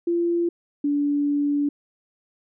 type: tone pair in turn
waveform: sine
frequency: 342.8 / 288.6 Hz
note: F4 / D4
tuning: -32 / -30 cents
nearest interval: minor third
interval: 298 cents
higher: first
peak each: -19 dBFS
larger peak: neither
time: 0.07-0.49 / 0.84-1.69 s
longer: second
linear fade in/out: 5 ms
effects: none